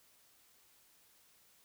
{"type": "silence", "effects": ["white hiss -67 dBFS RMS until 1.64 s"]}